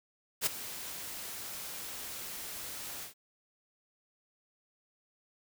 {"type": "noise with ADSR envelope", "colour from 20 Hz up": "white", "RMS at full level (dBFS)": -27, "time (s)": [0.41, 3.14], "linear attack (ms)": 53, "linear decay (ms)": 13, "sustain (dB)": -15, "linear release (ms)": 120, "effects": []}